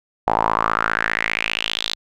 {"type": "tone with band-pass filter sweep", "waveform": "sawtooth", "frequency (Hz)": 55, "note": "A1", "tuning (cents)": 0, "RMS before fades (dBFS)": -21, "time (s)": [0.27, 1.95], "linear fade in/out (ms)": 5, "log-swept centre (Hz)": [810, 4000], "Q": 4.8, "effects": []}